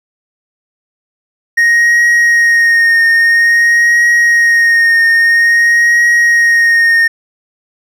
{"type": "tone with vibrato", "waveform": "triangle", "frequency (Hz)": 1864.7, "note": "A#6", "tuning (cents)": 0, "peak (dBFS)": -4, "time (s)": [1.57, 7.08], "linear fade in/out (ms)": 10, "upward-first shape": "triangle", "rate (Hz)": 0.5, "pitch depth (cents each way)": 27, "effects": []}